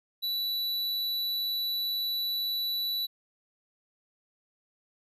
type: tone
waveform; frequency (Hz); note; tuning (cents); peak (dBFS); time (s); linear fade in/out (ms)
square; 3951; B7; 0; -29; 0.22-3.07; 20
effects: resampled to 32000 Hz